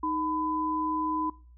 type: tone pair together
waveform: sine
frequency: 311.1 / 1003.8 Hz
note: D#4 / B5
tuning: 0 / +28 cents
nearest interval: octave + minor sixth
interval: 2028 cents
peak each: -31 / -28 dBFS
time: 0.03-1.3 s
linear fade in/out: 5 ms
effects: noise-tail reverb RT60 0.4 s tail -22 dB re dry + added 60 Hz sine -50 dBFS peak until 1.57 s